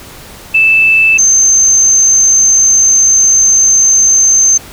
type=tone pair in turn; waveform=sine; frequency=2637 / 6272 Hz; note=E7 / G8; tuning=0 / 0 cents; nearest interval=octave + minor third; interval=1500 cents; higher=second; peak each=-4 dBFS; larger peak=neither; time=0.54-1.18 / 1.18-4.58 s; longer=second; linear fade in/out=10 ms; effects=pink hiss -32 dBFS RMS until 4.72 s